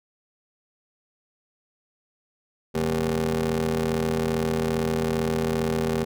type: ring-modulated tone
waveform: 25% pulse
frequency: 82.41 Hz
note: E2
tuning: in tune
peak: -16 dBFS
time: 2.74-6.05 s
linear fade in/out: 20 ms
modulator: 312 Hz
effects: none